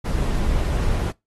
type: noise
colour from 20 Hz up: brown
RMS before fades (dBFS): -21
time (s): 0.04-1.12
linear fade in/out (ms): 20
effects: noise-tail reverb RT60 0.2 s tail -23 dB re dry + AAC 32 kbps